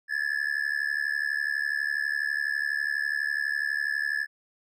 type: tone with amplitude modulation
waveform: triangle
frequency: 1719 Hz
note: A6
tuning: 41 cents flat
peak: -20 dBFS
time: 0.08-4.27 s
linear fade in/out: 50 ms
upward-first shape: sine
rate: 72.1 Hz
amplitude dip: 95%
effects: none